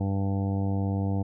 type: harmonic tone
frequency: 97.9 Hz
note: G2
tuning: 2 cents flat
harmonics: 1 / 2 / 3 / 4 / 5 / 6 / 7 / 8 / 9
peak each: -26 / -30 / -34 / -46 / -39 / -51 / -41 / -44 / -46 dBFS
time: 0-1.23 s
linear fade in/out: 10 ms
effects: none